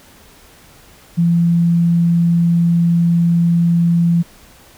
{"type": "tone", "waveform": "sine", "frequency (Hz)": 170, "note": "F3", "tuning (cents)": -46, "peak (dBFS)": -10, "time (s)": [1.17, 4.23], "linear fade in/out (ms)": 20, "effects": ["pink hiss -45 dBFS RMS until 4.77 s"]}